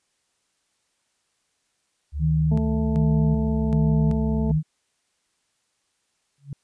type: tone with pitch glide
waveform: sine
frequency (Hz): 72.5 to 67.64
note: D2 to C#2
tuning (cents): -22 to -42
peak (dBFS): -25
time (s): 2.12-4.59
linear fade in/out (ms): 50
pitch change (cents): -120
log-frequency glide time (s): 2.52-3.83
type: tone with tremolo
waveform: sine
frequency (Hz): 155.56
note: D#3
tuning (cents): 0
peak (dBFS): -18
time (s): 2.19-4.63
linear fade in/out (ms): 50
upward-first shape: square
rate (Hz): 1.3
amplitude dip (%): 60
type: harmonic tone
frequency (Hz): 220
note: A3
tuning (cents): 0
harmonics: 1 / 2 / 3 / 4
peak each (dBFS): -23 / -32 / -37 / -40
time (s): 2.51-4.52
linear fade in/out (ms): 10
type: tone with exponential growth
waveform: sine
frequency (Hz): 140.5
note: C#3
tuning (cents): +24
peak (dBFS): -26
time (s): 6.38-6.53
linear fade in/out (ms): 2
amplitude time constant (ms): 31
effects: white hiss -71 dBFS RMS until 6.63 s + resampled to 22050 Hz